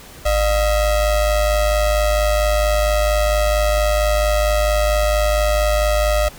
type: ring-modulated tone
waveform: square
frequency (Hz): 328.2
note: E4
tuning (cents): -8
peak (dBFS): -12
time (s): 0.25-6.29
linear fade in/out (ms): 10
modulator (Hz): 276
effects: pink hiss -40 dBFS RMS until 6.38 s